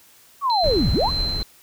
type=linear two-way sweep; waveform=sine; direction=down then up; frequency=1166 to 30.87 to 1166 Hz; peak=-17 dBFS; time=0.41-1.11 s; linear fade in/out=50 ms; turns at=0.92 s
type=tone with tremolo; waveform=sine; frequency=4095 Hz; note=C8; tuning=38 cents flat; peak=-22 dBFS; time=0.5-1.43 s; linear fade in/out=0 ms; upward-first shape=sine; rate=1.8 Hz; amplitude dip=45%
type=noise; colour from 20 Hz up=brown; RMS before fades=-26 dBFS; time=0.63-1.43 s; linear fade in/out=10 ms
effects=white hiss -52 dBFS RMS until 1.62 s